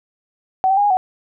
sine tone with pitch steps, 757 / 775 / 816 / 823 / 746 Hz, F#5 / G5 / G#5 / G#5 / F#5, +39 / -20 / -31 / -16 / +14 cents, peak -12 dBFS, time 0.64-0.97 s, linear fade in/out 0 ms, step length 66 ms, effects none

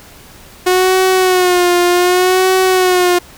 sawtooth tone with vibrato, 363.7 Hz, F#4, 30 cents flat, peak -5 dBFS, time 0.66-3.19 s, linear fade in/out 10 ms, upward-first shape sine, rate 0.66 Hz, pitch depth 54 cents each way, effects pink hiss -39 dBFS RMS until 3.37 s

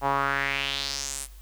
sawtooth tone with band-pass filter sweep, 138.59 Hz, C#3, in tune, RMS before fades -28 dBFS, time 0.01-1.28 s, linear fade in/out 50 ms, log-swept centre 830 to 10000 Hz, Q 3.2, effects added 49 Hz sine -43 dBFS peak until 1.41 s + white hiss -56 dBFS RMS until 1.41 s

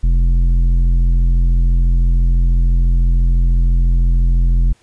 sine tone with tanh clipping, 43 Hz, F1, 26 cents flat, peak -11 dBFS, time 0.03-4.73 s, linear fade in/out 10 ms, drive 9 dB, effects pink hiss -54 dBFS RMS until 4.82 s + resampled to 22050 Hz

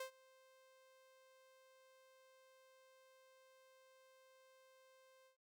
sawtooth tone with ADSR envelope, 523.3 Hz, C5, in tune, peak -39 dBFS, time 0-5.37 s, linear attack 5 ms, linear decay 100 ms, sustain -24 dB, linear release 110 ms, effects none

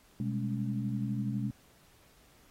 sine tone cluster, 125.3 / 197.1 / 209.1 / 278.4 Hz, B2 / G3 / G#3 / C#4, +25 / +10 / +12 / +8 cents, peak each -34 / -40 / -34 / -40 dBFS, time 0.2-1.51 s, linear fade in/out 2 ms, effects pink hiss -63 dBFS RMS until 2.5 s + AAC 48 kbps

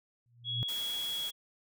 sine tone with exponential growth, 119.4 Hz, A#2, 42 cents sharp, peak -29 dBFS, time 0.26-0.63 s, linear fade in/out 0 ms, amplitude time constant 79 ms
sine tone, 3337 Hz, G#7, 8 cents sharp, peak -33 dBFS, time 0.44-1.32 s, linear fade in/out 50 ms
white noise, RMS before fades -44 dBFS, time 0.68-1.31 s, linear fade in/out 10 ms
effects none

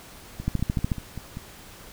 two click trains, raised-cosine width 5 ms, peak -11 / -21 dBFS, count 7 / 6, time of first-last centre 0.48-0.918 / 0.4-1.371 s, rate 13.7 / 5.15 Hz, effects pink hiss -46 dBFS RMS until 1.92 s

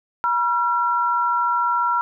sine tone pair together, 963.8 / 1363 Hz, B5 / F6, -43 / -43 cents, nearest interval tritone, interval 600 cents, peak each -20 / -20 dBFS, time 0.24-2.01 s, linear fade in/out 0 ms, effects none

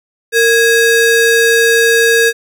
square ring-modulated tone, 1056 Hz, C6, 16 cents sharp, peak -5 dBFS, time 0.32-2.33 s, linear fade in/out 50 ms, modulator 596 Hz, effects none

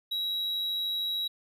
triangle tone, 3869 Hz, B7, 36 cents flat, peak -27 dBFS, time 0.11-1.28 s, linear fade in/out 10 ms, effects none

